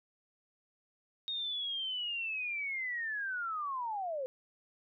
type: linear sweep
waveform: sine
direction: down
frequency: 3729 to 500 Hz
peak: -34 dBFS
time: 1.28-4.26 s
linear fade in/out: 0 ms
effects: none